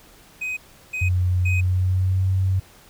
triangle tone bursts, 2512 Hz, D#7, 16 cents sharp, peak -23 dBFS, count 3, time 0.41-1.61 s, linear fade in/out 10 ms, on 160 ms, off 360 ms
sine tone with pitch glide, 90.5 to 94.45 Hz, F#2 to F#2, -38 to +36 cents, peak -17 dBFS, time 1.01-2.6 s, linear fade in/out 10 ms, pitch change +74 cents, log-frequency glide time 1.49-2.27 s
effects pink hiss -50 dBFS RMS until 2.89 s

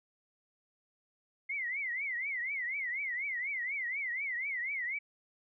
sine tone with vibrato, 2084 Hz, C7, 7 cents flat, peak -33 dBFS, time 1.49-4.99 s, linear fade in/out 10 ms, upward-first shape triangle, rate 4.1 Hz, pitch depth 200 cents each way, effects none

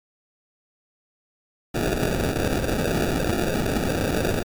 violet noise with sample-and-hold, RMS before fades -23 dBFS, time 1.74-4.43 s, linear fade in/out 5 ms, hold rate 1050 Hz, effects MP3 96 kbps

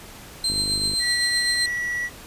35% pulse tone with tremolo, 4132 Hz, C8, 22 cents flat, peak -18 dBFS, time 0.44-1.66 s, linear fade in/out 2 ms, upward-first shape triangle, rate 7.8 Hz, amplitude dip 45%
click train, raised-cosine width 3 ms, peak -21 dBFS, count 23, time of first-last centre 0.5-0.936 s, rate 50.5 Hz
triangle tone, 1940 Hz, B6, 31 cents flat, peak -22 dBFS, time 0.99-2.1 s, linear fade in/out 50 ms
effects pink hiss -42 dBFS RMS until 2.26 s + resampled to 32000 Hz

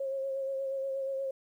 sine tone with vibrato, 540 Hz, C#5, 45 cents flat, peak -31 dBFS, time 0-1.31 s, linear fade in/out 5 ms, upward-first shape sine, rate 8.4 Hz, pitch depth 25 cents each way, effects 11-bit

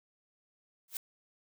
blue noise with exponential growth, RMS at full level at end -32 dBFS, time 0.88-0.97 s, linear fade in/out 2 ms, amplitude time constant 19 ms, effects none

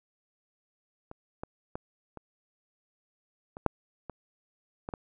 clicks, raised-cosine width 1 ms, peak -28 / -22 / -21 / -28 / -27 / -8 / -24 / -22 / -21 dBFS, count 9, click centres 1.114 / 1.435 / 1.755 / 2.173 / 3.569 / 3.663 / 4.097 / 4.889 / 4.938 s, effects none

